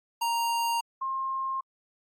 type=tone pair in turn; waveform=square / sine; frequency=932.3 / 1064.8 Hz; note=A#5 / C6; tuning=0 / +30 cents; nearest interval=major second; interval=230 cents; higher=second; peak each=-26 / -28 dBFS; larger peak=first; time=0.21-0.81 / 1.01-1.61 s; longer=neither; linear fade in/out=10 ms; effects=AAC 64 kbps